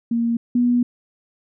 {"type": "tone pair in turn", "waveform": "sine", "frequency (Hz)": [233.1, 243.2], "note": ["A#3", "B3"], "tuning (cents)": [0, -26], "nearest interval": "minor second", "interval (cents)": 74, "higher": "second", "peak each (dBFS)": [-17, -14], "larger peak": "second", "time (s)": [[0.11, 0.37], [0.55, 0.83]], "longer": "second", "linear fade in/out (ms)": 5, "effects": []}